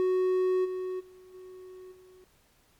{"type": "tone with level steps", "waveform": "triangle", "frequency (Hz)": 370, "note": "F#4", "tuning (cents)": 0, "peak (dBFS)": [-21, -29, -48, -42, -50], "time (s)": [0, 2.24], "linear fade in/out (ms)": 0, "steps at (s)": [0.64, 0.99, 1.33, 1.91], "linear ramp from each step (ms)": 20, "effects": ["pink hiss -65 dBFS RMS until 2.79 s", "MP3 96 kbps"]}